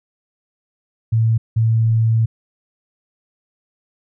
sine tone bursts at uneven times, 112.8 Hz, A2, 44 cents sharp, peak -12 dBFS, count 2, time 1.12-1.38 / 1.56-2.26 s, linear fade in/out 10 ms, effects none

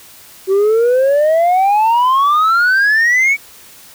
sine exponential sweep, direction up, 376.1 to 2276 Hz, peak -6 dBFS, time 0.47-3.37 s, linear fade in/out 50 ms, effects tanh soft clip ceiling -8 dBFS + white hiss -40 dBFS RMS until 3.94 s

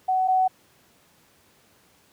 sine tone pair in turn, 749 / 749 Hz, F#5 / F#5, +21 / +21 cents, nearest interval unison, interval 0 cents, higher neither, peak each -19 / -17 dBFS, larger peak second, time 0.08-0.28 / 0.28-0.48 s, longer neither, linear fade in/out 10 ms, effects pink hiss -59 dBFS RMS until 2.12 s + high-pass 100 Hz 12 dB/octave

